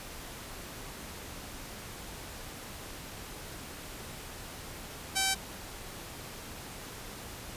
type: tone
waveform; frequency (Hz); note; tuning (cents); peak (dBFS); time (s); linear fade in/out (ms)
5% pulse; 772; G5; -27; -15; 5.15-5.35; 20
effects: pink hiss -44 dBFS RMS until 7.56 s + resampled to 32000 Hz